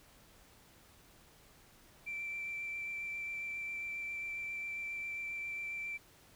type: tone with vibrato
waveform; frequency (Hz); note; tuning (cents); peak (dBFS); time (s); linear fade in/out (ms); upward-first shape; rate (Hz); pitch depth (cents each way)
sine; 2342; D7; -5; -37; 2.06-5.98; 20; sine; 7.4; 10
effects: tanh soft clip ceiling -33 dBFS + pink hiss -62 dBFS RMS until 6.35 s